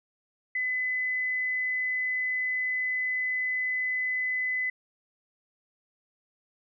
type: tone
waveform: sine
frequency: 2013 Hz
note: B6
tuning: 33 cents sharp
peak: -26 dBFS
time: 0.55-4.7 s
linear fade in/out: 5 ms
effects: none